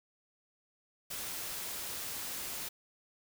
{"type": "noise", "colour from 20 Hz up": "white", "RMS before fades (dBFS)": -40, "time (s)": [1.1, 2.69], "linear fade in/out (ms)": 10, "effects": []}